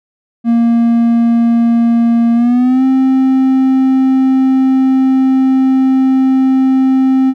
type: tone with pitch glide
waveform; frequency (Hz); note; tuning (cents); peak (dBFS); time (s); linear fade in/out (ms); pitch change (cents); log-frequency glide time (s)
triangle; 233.1 to 263.2; A#3 to C4; 0 to +10; -5; 0.44-7.34; 50; +210; 2.34-2.84
effects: none